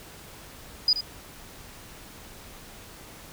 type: tone with echo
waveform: sine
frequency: 4939 Hz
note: D#8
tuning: 14 cents flat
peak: -17 dBFS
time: 0.88-0.93 s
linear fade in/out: 2 ms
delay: 78 ms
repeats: 1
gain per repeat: -10 dB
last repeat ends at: 1.008 s
effects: pink hiss -46 dBFS RMS until 3.32 s